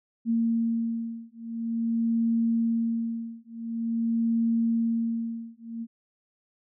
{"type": "beating tone pair", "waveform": "sine", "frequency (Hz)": [229.3, 229.77], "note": ["A#3", "A#3"], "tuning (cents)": [-28, -25], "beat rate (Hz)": 0.47, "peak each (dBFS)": [-27, -27], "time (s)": [0.25, 5.87], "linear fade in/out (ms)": 50, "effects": []}